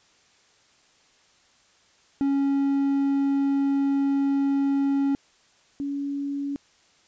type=tone pair in turn; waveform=triangle / sine; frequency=277.2 / 281.7 Hz; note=C#4 / C#4; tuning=0 / +28 cents; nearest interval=unison; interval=28 cents; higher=second; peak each=-18 / -26 dBFS; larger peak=first; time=2.21-5.15 / 5.8-6.56 s; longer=first; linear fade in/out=0 ms; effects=white hiss -60 dBFS RMS until 7.07 s + resampled to 16000 Hz